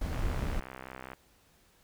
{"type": "noise", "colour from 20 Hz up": "brown", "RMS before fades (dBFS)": -32, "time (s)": [0.01, 0.6], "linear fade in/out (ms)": 5}
{"type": "click train", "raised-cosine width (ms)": 0.5, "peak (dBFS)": -27, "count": 66, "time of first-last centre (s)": [0.13, 1.133], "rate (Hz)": 64.8}
{"effects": ["pink hiss -65 dBFS RMS until 1.83 s"]}